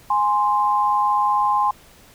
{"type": "tone pair together", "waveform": "sine", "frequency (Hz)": [830, 1045.7], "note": ["G#5", "C6"], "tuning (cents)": [-1, -1], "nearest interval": "major third", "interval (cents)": 400, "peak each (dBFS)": [-19, -18], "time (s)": [0.1, 1.71], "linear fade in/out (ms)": 5, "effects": ["pink hiss -49 dBFS RMS until 2.14 s"]}